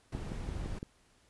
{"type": "noise", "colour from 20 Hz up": "brown", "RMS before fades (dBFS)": -39, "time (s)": [0.12, 0.79], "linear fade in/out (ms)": 5}
{"type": "click train", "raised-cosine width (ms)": 3, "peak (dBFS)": -26, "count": 5, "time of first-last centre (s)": [0.15, 0.829], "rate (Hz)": 5.89}
{"effects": ["pink hiss -67 dBFS RMS until 1.29 s", "resampled to 24000 Hz"]}